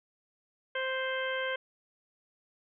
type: harmonic tone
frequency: 523.3 Hz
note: C5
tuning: in tune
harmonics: 1 / 2 / 3 / 4 / 5 / 6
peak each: -34 / -40 / -35 / -39 / -46 / -41 dBFS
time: 0.75-1.56 s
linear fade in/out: 5 ms
effects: none